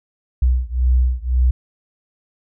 sine beating tone pair, 61.74 / 63.64 Hz, B1 / C2, 0 / -47 cents, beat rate 1.9 Hz, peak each -16 / -17 dBFS, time 0.42-1.51 s, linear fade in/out 5 ms, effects none

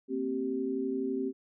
sine tone cluster, 232 / 263.9 / 388.5 Hz, A#3 / C4 / G4, -8 / +15 / -16 cents, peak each -39 / -32 / -33 dBFS, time 0.08-1.33 s, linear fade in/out 50 ms, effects none

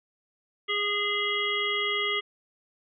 harmonic tone, 411.7 Hz, G#4, 15 cents flat, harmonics 1 / 3 / 5 / 7 / 8, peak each -33 / -33 / -29 / -33 / -31 dBFS, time 0.68-2.21 s, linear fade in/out 20 ms, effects none

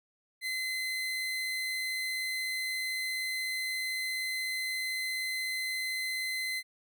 30% pulse tone, 2049 Hz, C7, 37 cents flat, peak -29 dBFS, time 0.41-6.63 s, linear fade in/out 50 ms, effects none

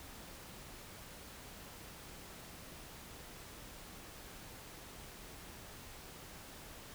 silence, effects pink hiss -52 dBFS RMS until 6.94 s

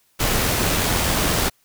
pink noise with amplitude modulation, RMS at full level -19 dBFS, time 0.19-1.5 s, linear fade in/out 20 ms, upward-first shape sine, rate 84.6 Hz, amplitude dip 25%, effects white hiss -62 dBFS RMS until 1.64 s

